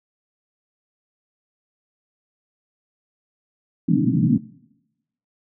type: band-pass noise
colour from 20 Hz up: white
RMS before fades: -18 dBFS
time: 3.88-4.38 s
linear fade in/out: 10 ms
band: 120 to 300 Hz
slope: 96 dB/octave
effects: noise-tail reverb RT60 0.9 s tail -21 dB re dry